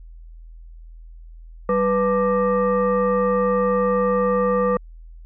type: tone with frequency modulation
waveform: sine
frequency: 493.9 Hz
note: B4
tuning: in tune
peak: -16 dBFS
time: 1.69-4.77 s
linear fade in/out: 2 ms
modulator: 688 Hz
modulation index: 0.97
effects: added 41 Hz sine -38 dBFS peak until 5.25 s